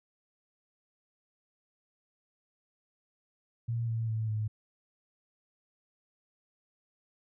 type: tone with pitch steps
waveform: sine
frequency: 116.54 / 113.55 / 110.64 / 107.8 Hz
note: A#2 / A#2 / A2 / A2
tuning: 0 / -45 / +10 / -35 cents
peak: -29 dBFS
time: 3.68-4.48 s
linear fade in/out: 10 ms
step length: 200 ms
effects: none